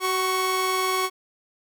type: tone pair together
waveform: sawtooth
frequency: 375.7 / 1107 Hz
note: F#4 / C#6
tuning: +26 / -3 cents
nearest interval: octave + perfect fifth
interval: 1871 cents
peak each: -22 / -20 dBFS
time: 0-1.1 s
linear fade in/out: 50 ms
effects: none